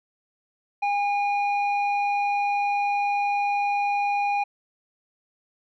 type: tone with low-pass filter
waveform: square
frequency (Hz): 813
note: G#5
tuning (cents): -37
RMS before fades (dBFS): -24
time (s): 0.82-4.44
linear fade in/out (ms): 10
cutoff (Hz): 1900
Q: 5.6
effects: none